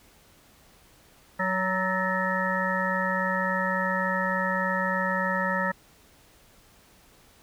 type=harmonic tone with a mistuned harmonic; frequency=186.8 Hz; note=F#3; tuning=17 cents sharp; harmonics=1 / 3 / 5 / 7 / 9 / 10; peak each=-31 / -31 / -31 / -31 / -31 / -31 dBFS; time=1.39-5.72 s; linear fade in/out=10 ms; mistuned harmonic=9; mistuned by=+64 cents; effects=pink hiss -57 dBFS RMS until 7.42 s